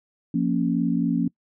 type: chord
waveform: sine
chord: Bb minor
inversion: second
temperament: equal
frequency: 174.61 / 233.1 / 277.2 Hz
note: F3 / Bb3 / Db4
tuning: 0 / 0 / 0 cents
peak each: -24 dBFS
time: 0.34-1.28 s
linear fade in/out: 5 ms
effects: noise-tail reverb RT60 0.1 s tail -24 dB re dry